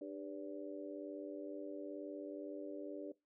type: harmonic tone with a mistuned harmonic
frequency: 99.1 Hz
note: G2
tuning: 19 cents sharp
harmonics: 3 / 4 / 5 / 6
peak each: -46 / -50 / -52 / -49 dBFS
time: 0.01-3.12 s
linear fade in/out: 5 ms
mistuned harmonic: 6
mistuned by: -50 cents
effects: noise-tail reverb RT60 0.2 s tail -19 dB re dry